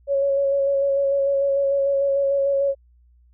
sine tone with vibrato, 554.4 Hz, C#5, in tune, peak -17 dBFS, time 0.07-2.75 s, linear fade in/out 50 ms, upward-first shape square, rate 6.7 Hz, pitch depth 15 cents each way, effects added 60 Hz sine -52 dBFS peak until 3.33 s

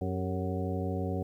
harmonic tone with a mistuned harmonic, 92.5 Hz, F#2, in tune, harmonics 1 / 2 / 3 / 4 / 5 / 6 / 8, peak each -33 / -36 / -38 / -39 / -40 / -41 / -42 dBFS, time 0.01-1.23 s, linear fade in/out 5 ms, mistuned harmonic 4, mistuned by +88 cents, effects 11-bit

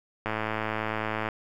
click train, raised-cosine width 0.5 ms, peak -14 dBFS, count 113, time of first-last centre 0.26-1.288 s, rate 109 Hz, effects 9-bit

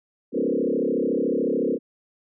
sine tone with frequency modulation, 364.1 Hz, F#4, 28 cents flat, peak -20 dBFS, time 0.32-1.79 s, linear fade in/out 50 ms, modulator 33.8 Hz, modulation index 4.1, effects none

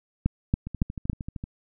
two click trains, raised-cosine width 5 ms, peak -21 / -9 dBFS, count 11 / 4, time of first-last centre 0.67-1.439 / 0.26-1.098 s, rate 13 / 3.58 Hz, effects none

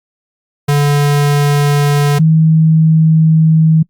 square / sine tone pair in turn, 144.6 / 159.41 Hz, D3 / D#3, -27 / +42 cents, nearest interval major second, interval 169 cents, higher second, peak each -9 / -5 dBFS, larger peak second, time 0.68-2.19 / 2.19-3.83 s, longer second, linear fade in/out 10 ms, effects noise-tail reverb RT60 0.1 s tail -25 dB re dry + Opus 48 kbps

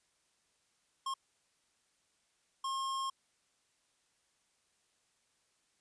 square tone bursts at uneven times, 1073 Hz, C6, 43 cents sharp, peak -35 dBFS, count 2, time 1.06-1.14 / 2.64-3.1 s, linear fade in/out 5 ms, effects white hiss -75 dBFS RMS until 5.8 s + resampled to 22050 Hz

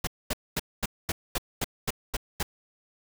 pink noise bursts, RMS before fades -28 dBFS, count 10, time 0.04-2.43 s, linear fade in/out 5 ms, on 32 ms, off 230 ms, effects none

